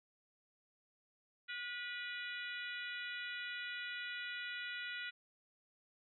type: harmonic tone with a mistuned harmonic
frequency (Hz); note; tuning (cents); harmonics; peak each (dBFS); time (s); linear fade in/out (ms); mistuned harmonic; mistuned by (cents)
489.5; B4; -15; 3 / 4 / 5 / 6 / 7 / 8; -45 / -47 / -49 / -51 / -52 / -53; 1.48-5.11; 20; 3; -26
effects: none